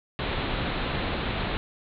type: low-pass noise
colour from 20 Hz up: pink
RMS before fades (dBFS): -29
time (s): 0.19-1.57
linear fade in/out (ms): 0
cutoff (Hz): 4100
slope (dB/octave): 96
effects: none